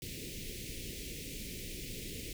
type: band-stop noise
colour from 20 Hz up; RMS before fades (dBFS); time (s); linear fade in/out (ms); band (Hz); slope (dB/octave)
pink; -43; 0.02-2.33; 2; 490 to 2100; 48
effects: none